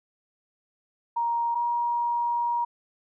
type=tone pair in turn; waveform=sine; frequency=938 / 949.4 Hz; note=A#5 / A#5; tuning=+11 / +31 cents; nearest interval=unison; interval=20 cents; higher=second; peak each=-23 dBFS; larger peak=neither; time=1.16-1.55 / 1.55-2.65 s; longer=second; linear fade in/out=10 ms; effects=none